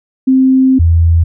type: tone pair in turn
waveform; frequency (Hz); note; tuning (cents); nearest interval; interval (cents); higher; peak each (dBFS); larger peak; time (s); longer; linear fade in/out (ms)
sine; 262 / 83.32; C4 / E2; +2 / +19; octave + minor sixth; 1983; first; -5; neither; 0.27-0.79 / 0.79-1.24; first; 10
effects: none